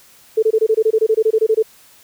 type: tone bursts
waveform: sine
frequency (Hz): 440.1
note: A4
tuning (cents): 0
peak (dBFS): -10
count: 16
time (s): 0.37-1.627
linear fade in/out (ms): 10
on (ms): 57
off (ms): 23
effects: white hiss -48 dBFS RMS until 2.03 s